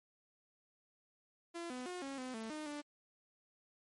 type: tone with pitch steps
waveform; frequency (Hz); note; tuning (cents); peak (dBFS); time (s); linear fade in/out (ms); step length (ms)
sawtooth; 340.3 / 251.6 / 359.8 / 273.5 / 255.5 / 222.7 / 306.1 / 293.5; F4 / B3 / F#4 / C#4 / C4 / A3 / D#4 / D4; -45 / +32 / -48 / -23 / -41 / +21 / -28 / -1; -38; 1.54-2.82; 20; 160
effects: MP3 48 kbps